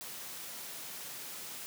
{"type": "high-pass noise", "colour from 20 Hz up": "white", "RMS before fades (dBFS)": -44, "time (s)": [0.01, 1.66], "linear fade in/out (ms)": 0, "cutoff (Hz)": 110, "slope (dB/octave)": 24, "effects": []}